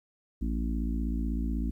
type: harmonic tone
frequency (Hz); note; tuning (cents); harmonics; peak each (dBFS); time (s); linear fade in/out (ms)
56.1; A1; +34; 1 / 3 / 4 / 5 / 6; -29 / -39 / -35 / -37 / -45; 0.41-1.71; 10
effects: 11-bit

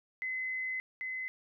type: tone pair in turn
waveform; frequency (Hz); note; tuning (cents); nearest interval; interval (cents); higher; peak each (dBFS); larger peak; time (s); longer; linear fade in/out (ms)
sine; 2038 / 2038; C7 / C7; -46 / -46; unison; 0; neither; -33 / -35; first; 0.22-0.8 / 1.01-1.28; first; 0
effects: none

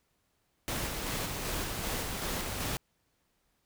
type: noise with tremolo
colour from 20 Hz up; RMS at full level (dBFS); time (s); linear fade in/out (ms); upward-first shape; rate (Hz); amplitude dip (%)
pink; -34; 0.68-2.77; 0; square; 2.6; 25
effects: pink hiss -75 dBFS RMS until 3.65 s

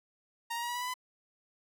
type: tone with pitch steps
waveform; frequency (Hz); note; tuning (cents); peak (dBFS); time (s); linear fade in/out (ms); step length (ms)
sawtooth; 930 / 942.4 / 955 / 967.8 / 980.8 / 993.9 / 1007.2; A#5 / A#5 / A#5 / B5 / B5 / B5 / B5; -4 / +19 / +42 / -35 / -12 / +11 / +34; -30; 0.5-0.941; 10; 63
effects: none

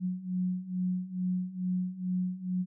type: beating tone pair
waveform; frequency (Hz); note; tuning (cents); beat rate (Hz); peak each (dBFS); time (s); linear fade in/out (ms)
sine; 181.2 / 183.5; F#3 / F#3; -36 / -14; 2.3; -34 / -31; 0-2.66; 50
effects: none

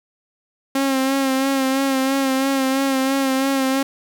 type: tone with vibrato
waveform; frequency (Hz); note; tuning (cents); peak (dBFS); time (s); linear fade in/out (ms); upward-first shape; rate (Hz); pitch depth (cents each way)
sawtooth; 268.5; C4; +45; -13; 0.75-3.83; 5; sine; 3; 35
effects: 9-bit

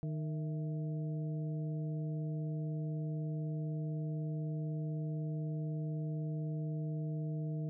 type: harmonic tone with a mistuned harmonic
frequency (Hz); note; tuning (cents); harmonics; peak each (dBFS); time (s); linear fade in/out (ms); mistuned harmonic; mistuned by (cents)
154; D#3; -17; 1 / 2 / 3 / 4; -35 / -46 / -50 / -52; 0.03-7.69; 0; 4; +110
effects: none

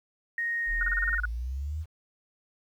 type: tone with pitch glide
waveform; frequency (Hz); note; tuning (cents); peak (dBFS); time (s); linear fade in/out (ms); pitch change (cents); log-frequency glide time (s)
sine; 1864.7 to 1843.3; A#6 to A#6; 0 to -20; -27; 0.38-1.18; 2; -20; 0.56-1.05
type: exponential sweep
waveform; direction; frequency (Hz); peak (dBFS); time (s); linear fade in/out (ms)
sine; up; 36.5 to 82.41; -30; 0.66-1.86; 50
type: tone bursts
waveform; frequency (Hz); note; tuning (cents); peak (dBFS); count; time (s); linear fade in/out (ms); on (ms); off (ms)
sine; 1457; F#6; -27; -25; 9; 0.81-1.254; 2; 20; 33
effects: 10-bit

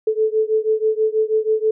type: beating tone pair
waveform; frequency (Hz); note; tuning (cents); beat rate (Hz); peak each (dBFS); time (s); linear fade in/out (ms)
sine; 433.6 / 439.8; A4 / A4; -25 / -1; 6.2; -18 / -19; 0.07-1.71; 5
effects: none

